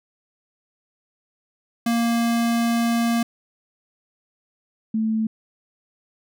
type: tone pair in turn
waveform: square / sine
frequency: 233.1 / 220.2 Hz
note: A#3 / A3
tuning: 0 / +2 cents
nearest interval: minor second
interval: 98 cents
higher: first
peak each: -19 dBFS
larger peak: neither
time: 1.86-3.23 / 4.94-5.27 s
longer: first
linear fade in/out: 5 ms
effects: none